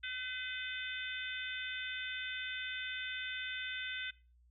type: harmonic tone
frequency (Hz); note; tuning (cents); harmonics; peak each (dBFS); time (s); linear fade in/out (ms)
508; B4; +49; 3 / 4 / 5 / 6 / 7; -42 / -45 / -46 / -48 / -45; 0.03-4.11; 10
effects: noise-tail reverb RT60 0.3 s tail -18 dB re dry + added 60 Hz sine -63 dBFS peak until 4.5 s

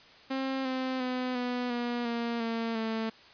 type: tone with pitch steps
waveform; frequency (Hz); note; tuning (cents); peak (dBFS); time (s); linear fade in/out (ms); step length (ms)
sawtooth; 266.3 / 259.6 / 253.1 / 246.8 / 240.6 / 234.5 / 228.6 / 222.9; C4 / C4 / B3 / B3 / B3 / A#3 / A#3 / A3; +31 / -13 / +43 / -1 / -45 / +11 / -34 / +23; -26; 0.3-3.1; 10; 350
effects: white hiss -54 dBFS RMS until 3.33 s + resampled to 11025 Hz

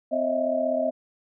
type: tone cluster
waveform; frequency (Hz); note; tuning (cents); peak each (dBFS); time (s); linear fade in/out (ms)
sine; 257.5 / 544 / 630 / 666; C4 / C#5 / D#5 / E5; -28 / -33 / +21 / +18; -30 / -31 / -24 / -29; 0.11-0.91; 20
effects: none

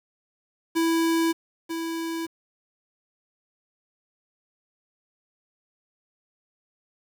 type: tone pair in turn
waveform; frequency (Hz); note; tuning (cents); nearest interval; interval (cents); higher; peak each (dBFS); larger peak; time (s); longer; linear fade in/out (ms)
square; 329.6 / 329.6; E4 / E4; 0 / 0; unison; 0; neither; -21 / -28; first; 0.75-1.33 / 1.69-2.27; neither; 20
effects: 8-bit

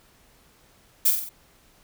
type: noise with echo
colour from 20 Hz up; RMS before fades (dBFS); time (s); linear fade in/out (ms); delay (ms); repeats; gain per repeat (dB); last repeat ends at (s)
violet; -18; 1.05-1.11; 10; 46; 4; -5; 1.294
effects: pink hiss -58 dBFS RMS until 1.83 s

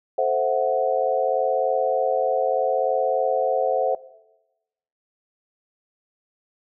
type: chord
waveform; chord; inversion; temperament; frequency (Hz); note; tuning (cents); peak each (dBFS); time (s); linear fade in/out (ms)
sine; F# half-diminished seventh; first; equal; 440 / 523.3 / 659.3 / 740; A4 / C5 / E5 / F#5; 0 / 0 / 0 / 0; -27 / -22 / -24 / -24; 0.18-3.95; 5
effects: noise-tail reverb RT60 1.0 s tail -19 dB re dry

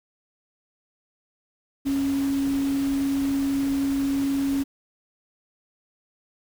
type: tone in noise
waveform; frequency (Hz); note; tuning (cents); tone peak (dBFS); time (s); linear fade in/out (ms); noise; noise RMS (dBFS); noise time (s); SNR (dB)
sine; 275.6; C#4; -10; -21; 1.85-4.64; 20; pink; -38; 1.85-4.64; +14
effects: none

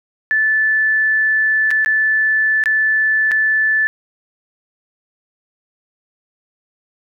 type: tone with dropouts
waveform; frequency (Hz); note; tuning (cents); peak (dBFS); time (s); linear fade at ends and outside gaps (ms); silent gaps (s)
sine; 1748; A6; -12; -12; 0.31-3.87; 0; 1.706-1.712 / 1.847-1.86 / 2.638-2.658 / 3.312-3.317
effects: none

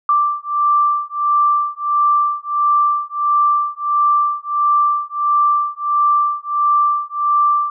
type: beating tone pair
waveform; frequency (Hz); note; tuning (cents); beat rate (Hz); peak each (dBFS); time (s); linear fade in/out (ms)
sine; 1174.7 / 1176.2; D6 / D6; 0 / +2; 1.5; -16; 0.09-7.7; 2
effects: none

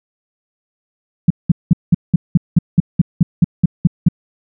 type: tone bursts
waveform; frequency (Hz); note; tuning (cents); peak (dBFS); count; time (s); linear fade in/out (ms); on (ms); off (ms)
sine; 169.8; F3; -48; -4; 14; 1.28-4.086; 5; 24; 190
effects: none

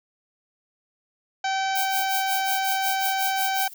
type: harmonic tone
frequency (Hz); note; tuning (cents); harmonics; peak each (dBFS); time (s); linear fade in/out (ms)
771; G5; -29; 1 / 2 / 3 / 4 / 5 / 6 / 7 / 8 / 9; -24 / -30 / -34 / -36 / -38 / -40 / -41 / -42 / -43; 1.44-3.68; 5
type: noise with tremolo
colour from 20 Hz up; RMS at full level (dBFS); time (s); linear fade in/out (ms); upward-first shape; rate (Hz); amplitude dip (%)
violet; -27; 1.75-3.74; 10; sine; 5.5; 90
effects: none

